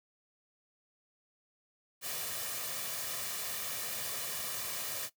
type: noise with comb filter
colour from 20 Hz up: white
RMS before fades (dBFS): -38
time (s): 2.01-5.1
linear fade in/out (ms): 50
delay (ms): 1.7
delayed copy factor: +0.5
effects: noise-tail reverb RT60 0.1 s tail -17 dB re dry + high-pass 100 Hz 12 dB/octave